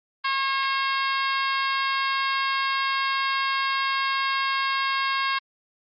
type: harmonic tone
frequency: 541 Hz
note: C#5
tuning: 42 cents flat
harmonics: 2 / 3 / 4 / 5 / 6 / 7 / 8 / 9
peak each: -25 / -29 / -31 / -33 / -35 / -36 / -37 / -38 dBFS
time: 0.24-5.39 s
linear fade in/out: 10 ms
effects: Opus 32 kbps